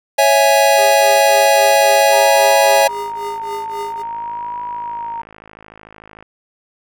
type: chord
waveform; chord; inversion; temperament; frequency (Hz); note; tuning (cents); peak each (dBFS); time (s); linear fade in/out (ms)
square; C# minor; none; equal; 554.4 / 659.3 / 830.6; C#5 / E5 / G#5; 0 / 0 / 0; -14 / -15 / -14; 0.18-2.88; 10
type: tone with tremolo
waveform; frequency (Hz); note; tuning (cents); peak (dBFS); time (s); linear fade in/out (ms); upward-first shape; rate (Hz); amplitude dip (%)
square; 407.9; G#4; -31; -24; 0.77-4.03; 20; triangle; 3.7; 100
type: tone with vibrato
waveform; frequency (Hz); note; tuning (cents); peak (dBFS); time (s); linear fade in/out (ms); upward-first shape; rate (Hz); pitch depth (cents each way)
sine; 932.3; A#5; 0; -22; 2.12-5.22; 10; triangle; 0.5; 67
type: click train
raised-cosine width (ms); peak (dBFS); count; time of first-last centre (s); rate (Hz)
0.5; -23; 185; 2.78-6.226; 53.4
effects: none